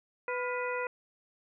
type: harmonic tone with a mistuned harmonic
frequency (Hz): 496.2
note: B4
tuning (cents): +8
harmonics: 1 / 2 / 3 / 4 / 5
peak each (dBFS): -34 / -37 / -39 / -40 / -41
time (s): 0.28-0.87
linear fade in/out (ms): 2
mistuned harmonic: 3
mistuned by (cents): -76
effects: none